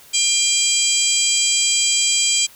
harmonic tone with a mistuned harmonic, 799 Hz, G5, 33 cents sharp, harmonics 3 / 4 / 5 / 6 / 7 / 8 / 9 / 10, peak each -24 / -21 / -31 / -23 / -31 / -27 / -22 / -20 dBFS, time 0.13-2.47 s, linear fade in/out 20 ms, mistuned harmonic 10, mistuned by -28 cents, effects white hiss -46 dBFS RMS until 2.55 s

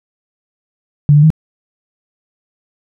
sine tone with pitch steps, 145.9 / 148 / 157.4 Hz, D3 / D3 / D#3, -11 / +14 / +20 cents, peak -4 dBFS, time 1.09-1.303 s, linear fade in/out 0 ms, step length 71 ms, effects none

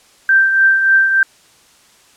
sine tone with tremolo, 1568 Hz, G6, in tune, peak -6 dBFS, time 0.29-1.23 s, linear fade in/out 2 ms, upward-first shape triangle, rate 3.4 Hz, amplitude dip 55%, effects white hiss -49 dBFS RMS until 2.16 s + low-pass 9000 Hz 12 dB/octave

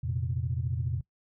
sine chord, F suspended fourth, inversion none, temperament equal with one note detuned, 86.9 / 116.54 / 130.81 Hz, F2 / Bb2 / C3, -8 / 0 / 0 cents, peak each -32 dBFS, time 0.03-1.01 s, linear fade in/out 10 ms, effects noise-tail reverb RT60 0.1 s tail -21 dB re dry + tanh soft clip ceiling -18 dBFS

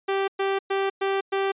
sawtooth tone bursts, 390.5 Hz, G4, 7 cents flat, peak -18 dBFS, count 5, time 0.08-1.52 s, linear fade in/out 10 ms, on 200 ms, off 110 ms, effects resampled to 8000 Hz

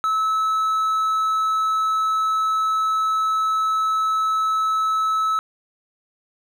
triangle tone, 1300 Hz, E6, 24 cents flat, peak -16 dBFS, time 0.04-5.39 s, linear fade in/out 0 ms, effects none

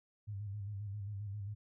sine tone with vibrato, 101.7 Hz, G#2, 36 cents flat, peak -39 dBFS, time 0.27-1.55 s, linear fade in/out 20 ms, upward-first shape square, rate 7.5 Hz, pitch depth 57 cents each way, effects none

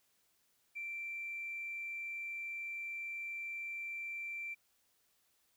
triangle tone with tanh clipping, 2349 Hz, D7, in tune, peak -39 dBFS, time 0.75-4.55 s, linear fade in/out 20 ms, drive 1 dB, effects white hiss -75 dBFS RMS until 5.56 s

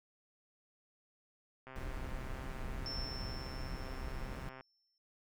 click train, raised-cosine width 0.5 ms, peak -35 dBFS, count 386, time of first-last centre 1.67-4.609 s, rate 131 Hz
brown noise, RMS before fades -42 dBFS, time 1.76-4.49 s, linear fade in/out 0 ms
sine tone with exponential decay, 5370 Hz, E8, 31 cents sharp, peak -39 dBFS, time 2.86-4.98 s, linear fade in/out 1 ms, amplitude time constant 460 ms
effects none

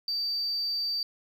sine tone, 4639 Hz, D8, 22 cents flat, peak -26 dBFS, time 0.08-1.03 s, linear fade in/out 2 ms, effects tanh soft clip ceiling -24 dBFS + 10-bit

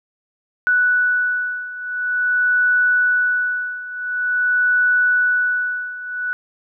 sine beating tone pair, 1480 / 1480.47 Hz, F#6 / F#6, 0 / +1 cents, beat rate 0.47 Hz, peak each -20 / -17 dBFS, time 0.67-6.33 s, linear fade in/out 0 ms, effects none

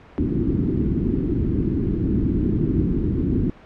white low-pass noise, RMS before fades -21 dBFS, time 0.18-3.5 s, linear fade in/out 0 ms, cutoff 350 Hz, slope 48 dB/octave, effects pink hiss -46 dBFS RMS until 3.65 s + low-pass 2000 Hz 12 dB/octave

